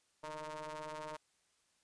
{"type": "ring-modulated tone", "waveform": "sawtooth", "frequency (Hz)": 155.56, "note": "D#3", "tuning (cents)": 0, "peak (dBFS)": -36, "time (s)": [0.23, 1.17], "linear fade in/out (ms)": 10, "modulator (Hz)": 770, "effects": ["white hiss -75 dBFS RMS until 1.83 s", "resampled to 22050 Hz"]}